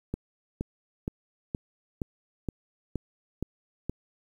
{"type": "click train", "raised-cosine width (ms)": 3, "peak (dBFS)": -17, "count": 9, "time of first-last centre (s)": [0.14, 3.896], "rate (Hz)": 2.13, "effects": ["9-bit"]}